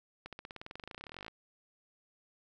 accelerating click train, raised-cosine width 0.3 ms, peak -28 dBFS, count 29, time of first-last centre 0.26-1.281 s, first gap 67 ms, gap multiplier 0.95, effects none

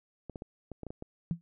clicks, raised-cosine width 2 ms, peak -27 dBFS, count 8, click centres 0.297 / 0.358 / 0.421 / 0.717 / 0.833 / 0.867 / 0.905 / 1.024 s
sine tone with exponential decay, 169.1 Hz, E3, 44 cents sharp, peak -24 dBFS, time 1.31-1.41 s, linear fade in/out 0 ms, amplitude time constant 20 ms
effects none

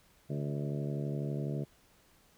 harmonic tone with a mistuned harmonic, 72.1 Hz, D2, 31 cents flat, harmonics 2 / 3 / 4 / 5 / 6 / 7 / 8 / 9, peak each -34 / -41 / -44 / -43 / -45 / -50 / -49 / -49 dBFS, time 0.29-1.65 s, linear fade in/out 20 ms, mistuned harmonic 8, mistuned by +20 cents, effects pink hiss -65 dBFS RMS until 2.37 s

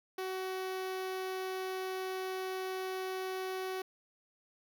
sawtooth tone with notch filter, 375.6 Hz, F#4, 26 cents sharp, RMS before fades -38 dBFS, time 0.18-3.82 s, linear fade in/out 5 ms, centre 7800 Hz, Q 1.7, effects none

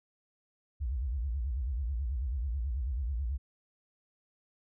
sine tone with vibrato, 63.5 Hz, B1, 49 cents sharp, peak -30 dBFS, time 0.8-3.38 s, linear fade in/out 20 ms, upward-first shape sine, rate 9.2 Hz, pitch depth 250 cents each way, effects none

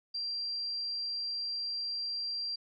sine tone, 4732 Hz, D8, 12 cents sharp, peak -33 dBFS, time 0.14-2.56 s, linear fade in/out 10 ms, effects none

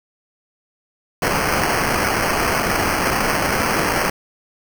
violet noise with sample-and-hold, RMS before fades -19 dBFS, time 1.22-4.1 s, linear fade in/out 5 ms, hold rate 3675 Hz, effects none

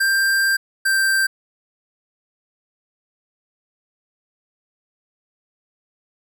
square tone pair in turn, 1582 / 1570.2 Hz, G6 / G6, +15 / +2 cents, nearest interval unison, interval 13 cents, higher first, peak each -16 dBFS, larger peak neither, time 0-0.57 / 0.85-1.27 s, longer first, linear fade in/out 10 ms, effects none

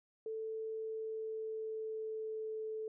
sine tone with pitch glide, 441.6 to 437 Hz, A4 to A4, +6 to -12 cents, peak -38 dBFS, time 0.26-2.88 s, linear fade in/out 2 ms, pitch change -18 cents, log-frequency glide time 0.77-2.61 s, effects none

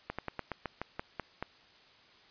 slowing click train, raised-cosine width 0.5 ms, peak -20 dBFS, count 10, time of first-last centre 0.1-1.426 s, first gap 86 ms, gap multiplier 1.13, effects white hiss -60 dBFS RMS until 2.3 s + resampled to 11025 Hz

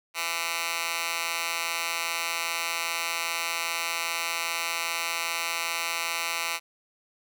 10% pulse tone with high-pass filter, 167.5 Hz, E3, 28 cents sharp, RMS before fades -30 dBFS, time 0.14-6.6 s, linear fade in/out 50 ms, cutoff 1700 Hz, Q 1.2, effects none

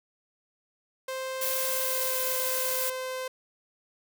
sawtooth tone with pitch glide, 523.3 to 516.1 Hz, C5 to C5, 0 to -24 cents, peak -28 dBFS, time 1.08-3.28 s, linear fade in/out 5 ms, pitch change -24 cents, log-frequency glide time 1.68-2.21 s
blue noise, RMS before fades -30 dBFS, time 1.41-2.9 s, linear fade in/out 5 ms
effects none

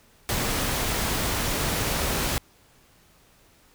pink noise, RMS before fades -26 dBFS, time 0.29-2.38 s, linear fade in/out 0 ms, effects pink hiss -58 dBFS RMS until 3.74 s

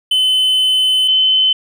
triangle / sine tone pair in turn, 3040 / 3051 Hz, F#7 / G7, +46 / -48 cents, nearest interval unison, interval 6 cents, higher second, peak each -9 dBFS, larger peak neither, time 0.11-1.08 / 1.08-1.53 s, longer first, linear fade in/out 5 ms, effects none

